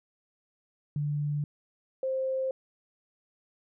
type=tone pair in turn; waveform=sine; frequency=146.83 / 526.1 Hz; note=D3 / C5; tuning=0 / +9 cents; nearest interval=octave + minor seventh; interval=2209 cents; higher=second; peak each=-27 dBFS; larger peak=neither; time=0.96-1.44 / 2.03-2.51 s; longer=neither; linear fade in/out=2 ms; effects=none

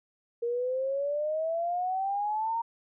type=exponential sweep; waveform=sine; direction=up; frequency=466.2 to 932.3 Hz; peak=-27 dBFS; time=0.42-2.62 s; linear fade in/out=10 ms; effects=none

